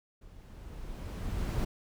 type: noise with level ramp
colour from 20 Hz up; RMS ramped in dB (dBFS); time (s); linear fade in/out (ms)
brown; -53 to -29; 0.21-1.65; 10
effects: none